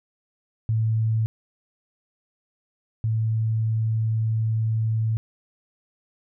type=tone pair in turn; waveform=sine; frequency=111.1 / 111.1 Hz; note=A2 / A2; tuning=+17 / +17 cents; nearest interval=unison; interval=0 cents; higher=neither; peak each=-19 / -20 dBFS; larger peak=first; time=0.69-1.26 / 3.04-5.17 s; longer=second; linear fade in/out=0 ms; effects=none